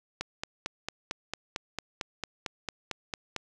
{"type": "click train", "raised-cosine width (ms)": 0.2, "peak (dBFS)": -15, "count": 15, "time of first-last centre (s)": [0.21, 3.363], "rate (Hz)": 4.44, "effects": []}